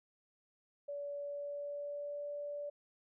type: tone with pitch glide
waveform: sine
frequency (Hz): 573 to 580.7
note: D5 to D5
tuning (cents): -43 to -20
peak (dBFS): -39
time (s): 0.88-2.7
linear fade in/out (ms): 10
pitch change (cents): +23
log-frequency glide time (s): 1.18-2.29
effects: none